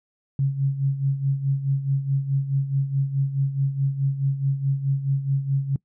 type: tone with tremolo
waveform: sine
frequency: 137.4 Hz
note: C#3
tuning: 15 cents flat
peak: -17 dBFS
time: 0.39-5.76 s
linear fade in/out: 2 ms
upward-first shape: sine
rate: 4.7 Hz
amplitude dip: 70%
effects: noise-tail reverb RT60 0.1 s tail -23 dB re dry